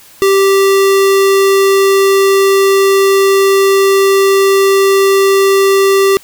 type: tone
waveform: square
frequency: 391 Hz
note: G4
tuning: 4 cents flat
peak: -7 dBFS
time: 0.22-6.17 s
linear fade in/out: 0 ms
effects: white hiss -40 dBFS RMS until 6.23 s